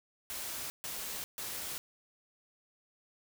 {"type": "noise bursts", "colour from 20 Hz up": "white", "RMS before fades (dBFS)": -40, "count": 3, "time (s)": [0.3, 1.78], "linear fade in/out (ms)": 0, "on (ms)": 400, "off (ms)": 140, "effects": []}